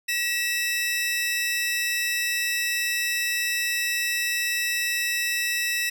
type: tone pair together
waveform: sawtooth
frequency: 1922.8 / 2639 Hz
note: B6 / E7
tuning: -47 / +1 cents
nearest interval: perfect fourth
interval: 548 cents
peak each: -23 dBFS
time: 0.08-5.9 s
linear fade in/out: 10 ms
effects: none